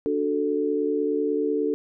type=chord; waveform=sine; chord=D major; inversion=none; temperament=equal; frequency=293.7 / 370 / 440 Hz; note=D4 / F#4 / A4; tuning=0 / 0 / 0 cents; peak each=-26 / -29 / -24 dBFS; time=0.06-1.74 s; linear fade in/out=0 ms; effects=none